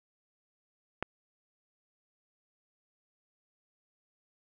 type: click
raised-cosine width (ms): 0.5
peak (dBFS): -16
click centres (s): 1.026
effects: none

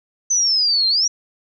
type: exponential two-way sweep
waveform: sine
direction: down then up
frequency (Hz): 6170 to 4119 to 5870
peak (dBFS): -14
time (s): 0.3-1.08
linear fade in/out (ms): 10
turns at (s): 0.88
effects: none

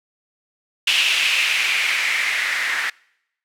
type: noise with low-pass filter sweep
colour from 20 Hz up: violet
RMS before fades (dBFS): -20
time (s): 0.87-2.9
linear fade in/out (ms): 5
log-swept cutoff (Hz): 2800 to 1800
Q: 4.2
effects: noise-tail reverb RT60 0.8 s tail -26 dB re dry

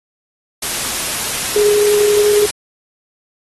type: tone in noise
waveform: sine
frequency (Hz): 415.3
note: G#4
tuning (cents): 0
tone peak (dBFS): -10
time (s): 1.56-2.46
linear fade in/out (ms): 5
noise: white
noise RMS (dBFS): -20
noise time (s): 0.62-2.51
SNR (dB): +7
effects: AAC 32 kbps

